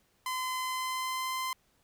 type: tone with pitch glide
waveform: sawtooth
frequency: 1025 to 1035.7 Hz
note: C6 to C6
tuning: -36 to -18 cents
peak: -28 dBFS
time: 0.26-1.53 s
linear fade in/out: 2 ms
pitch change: +18 cents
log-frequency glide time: 0.57-1.34 s
effects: pink hiss -70 dBFS RMS until 1.83 s